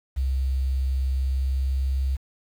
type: tone with pitch glide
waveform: sine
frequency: 66 to 66.65 Hz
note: C2 to C2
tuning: +16 to +33 cents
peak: -21 dBFS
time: 0.16-2.17 s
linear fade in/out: 20 ms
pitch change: +17 cents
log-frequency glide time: 1.04-2 s
effects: 8-bit